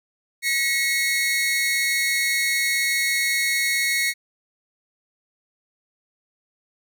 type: tone pair together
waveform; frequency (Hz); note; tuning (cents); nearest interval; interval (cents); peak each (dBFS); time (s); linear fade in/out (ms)
sawtooth; 1914 / 2189; A#6 / C#7; +45 / -22; major second; 233; -21 / -18; 0.42-4.14; 50
effects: none